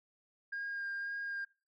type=tone with vibrato; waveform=sine; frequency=1615 Hz; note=G#6; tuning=49 cents flat; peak=-35 dBFS; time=0.52-1.45 s; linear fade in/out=10 ms; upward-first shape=sine; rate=1.9 Hz; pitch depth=13 cents each way; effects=noise-tail reverb RT60 0.3 s tail -19 dB re dry + tanh soft clip ceiling -34 dBFS